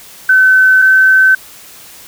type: tone pair in turn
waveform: sine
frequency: 1523 / 1532.7 Hz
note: F#6 / G6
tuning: +50 / -39 cents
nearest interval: unison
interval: 11 cents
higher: second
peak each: -4 dBFS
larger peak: neither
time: 0.29-0.82 / 0.82-1.35 s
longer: neither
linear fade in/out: 5 ms
effects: white hiss -36 dBFS RMS until 2.07 s